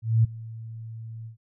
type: tone with ADSR envelope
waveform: sine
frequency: 112.8 Hz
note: A2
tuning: 44 cents sharp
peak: -14 dBFS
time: 0.02-1.37 s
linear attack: 220 ms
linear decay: 14 ms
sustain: -21 dB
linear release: 110 ms
effects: none